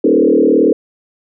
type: tone with frequency modulation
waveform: sine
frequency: 371.4 Hz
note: F#4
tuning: 7 cents sharp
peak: -7 dBFS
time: 0.04-0.73 s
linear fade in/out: 5 ms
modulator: 38 Hz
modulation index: 3.1
effects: none

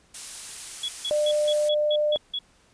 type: noise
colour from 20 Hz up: blue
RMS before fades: -34 dBFS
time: 0.14-1.69 s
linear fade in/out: 5 ms
type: tone bursts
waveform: sine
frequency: 3367 Hz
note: G#7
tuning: 23 cents sharp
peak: -26 dBFS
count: 8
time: 0.83-2.39 s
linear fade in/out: 5 ms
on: 55 ms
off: 160 ms
type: tone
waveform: sine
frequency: 599 Hz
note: D5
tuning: 34 cents sharp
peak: -20 dBFS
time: 1.11-2.16 s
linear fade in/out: 0 ms
effects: pink hiss -60 dBFS RMS until 2.73 s + resampled to 22050 Hz

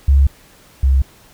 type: tone pair in turn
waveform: sine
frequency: 69 / 66.77 Hz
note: C#2 / C2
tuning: -7 / +36 cents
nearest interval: minor second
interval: 57 cents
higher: first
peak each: -7 / -9 dBFS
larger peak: first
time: 0.08-0.27 / 0.83-1.02 s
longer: neither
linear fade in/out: 5 ms
effects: pink hiss -47 dBFS RMS until 1.33 s

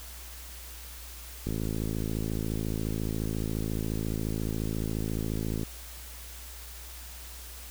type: click train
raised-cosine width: 3 ms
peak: -19 dBFS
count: 227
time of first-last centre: 1.47-5.632 s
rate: 54.3 Hz
effects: added 60 Hz sine -44 dBFS peak until 7.7 s + white hiss -46 dBFS RMS until 7.7 s

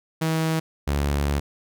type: tone pair in turn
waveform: sawtooth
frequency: 160.5 / 71.49 Hz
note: E3 / D2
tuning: -46 / -46 cents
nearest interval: octave + major second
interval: 1400 cents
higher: first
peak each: -17 dBFS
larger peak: neither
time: 0.21-0.6 / 0.87-1.4 s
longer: second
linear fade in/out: 10 ms
effects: none

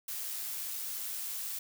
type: noise with amplitude modulation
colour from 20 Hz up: blue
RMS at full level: -37 dBFS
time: 0.08-1.59 s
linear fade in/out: 5 ms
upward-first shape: sine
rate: 106 Hz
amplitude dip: 25%
effects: none

